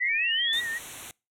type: linear sweep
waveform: sine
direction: up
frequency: 1940 to 3729 Hz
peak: -24 dBFS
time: 0-0.61 s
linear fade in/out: 20 ms
type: tone with vibrato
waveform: sine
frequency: 1863 Hz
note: A#6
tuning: 2 cents flat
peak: -29 dBFS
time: 0.01-0.79 s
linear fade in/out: 20 ms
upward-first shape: sine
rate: 5.4 Hz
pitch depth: 59 cents each way
type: band-stop noise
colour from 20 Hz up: white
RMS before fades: -39 dBFS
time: 0.53-1.11 s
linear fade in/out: 0 ms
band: 4100 to 5800 Hz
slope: 96 dB/octave
effects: noise-tail reverb RT60 0.3 s tail -26 dB re dry + low-pass 11000 Hz 12 dB/octave